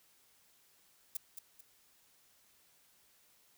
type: noise with echo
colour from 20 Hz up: violet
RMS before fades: -37 dBFS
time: 1.15-1.17 s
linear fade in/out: 5 ms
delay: 220 ms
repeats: 2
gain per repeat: -8 dB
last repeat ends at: 1.61 s
effects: white hiss -68 dBFS RMS until 3.57 s